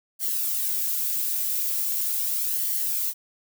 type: noise with flanger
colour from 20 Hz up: violet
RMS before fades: -26 dBFS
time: 0.19-3.14 s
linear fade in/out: 50 ms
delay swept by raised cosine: 0.78 to 3.18 ms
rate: 0.4 Hz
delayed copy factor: -0.5
effects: none